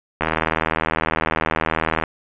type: click train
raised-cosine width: 0.5 ms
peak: -4 dBFS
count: 147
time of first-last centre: 0.21-2.037 s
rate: 79.9 Hz
effects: resampled to 8000 Hz + 7-bit